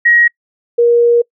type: tone pair in turn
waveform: sine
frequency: 1894 / 473.5 Hz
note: A#6 / A#4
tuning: +27 / +27 cents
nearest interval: 2 octaves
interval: 2400 cents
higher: first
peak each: -6 dBFS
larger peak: neither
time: 0.05-0.28 / 0.78-1.22 s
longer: second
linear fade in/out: 10 ms
effects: noise-tail reverb RT60 0.1 s tail -26 dB re dry